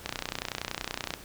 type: click train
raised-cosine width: 0.2 ms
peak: -13 dBFS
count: 34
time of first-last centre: 0.06-1.138 s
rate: 30.6 Hz
effects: pink hiss -47 dBFS RMS until 1.24 s